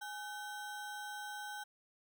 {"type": "ring-modulated tone", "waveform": "square", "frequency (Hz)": 1174.7, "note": "D6", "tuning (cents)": 0, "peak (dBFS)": -40, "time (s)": [0.01, 1.64], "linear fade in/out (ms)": 10, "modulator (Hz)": 345, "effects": []}